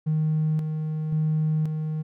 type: tone with tremolo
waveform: triangle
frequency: 155.56 Hz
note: D#3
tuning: in tune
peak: -17 dBFS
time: 0.06-2.03 s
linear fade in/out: 20 ms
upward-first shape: square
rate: 0.94 Hz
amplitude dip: 50%
effects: tanh soft clip ceiling -17 dBFS